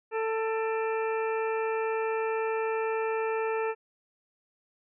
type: harmonic tone with a mistuned harmonic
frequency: 444.5 Hz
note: A4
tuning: 18 cents sharp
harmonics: 1 / 2 / 3 / 4 / 5 / 6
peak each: -28 / -34 / -38 / -40 / -42 / -44 dBFS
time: 0.11-3.75 s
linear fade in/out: 50 ms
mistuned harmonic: 5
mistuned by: +110 cents
effects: none